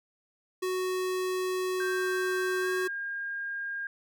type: tone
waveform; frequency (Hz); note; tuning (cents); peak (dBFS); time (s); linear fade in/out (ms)
square; 370; F#4; 0; -29; 0.62-2.88; 10
type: tone with pitch glide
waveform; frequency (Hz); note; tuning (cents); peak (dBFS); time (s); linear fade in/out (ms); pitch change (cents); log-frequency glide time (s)
sine; 1574 to 1614.5; G6 to G#6; +7 to -49; -32; 1.8-3.87; 2; +44; 2.61-2.67
effects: none